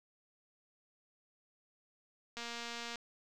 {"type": "click train", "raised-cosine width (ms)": 0.2, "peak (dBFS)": -26, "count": 139, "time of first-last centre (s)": [2.37, 2.957], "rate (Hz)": 235, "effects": []}